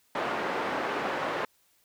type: band-pass noise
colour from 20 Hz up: pink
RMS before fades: -31 dBFS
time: 0.15-1.45 s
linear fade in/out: 2 ms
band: 400 to 1700 Hz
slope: 12 dB/octave
effects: white hiss -67 dBFS RMS until 1.84 s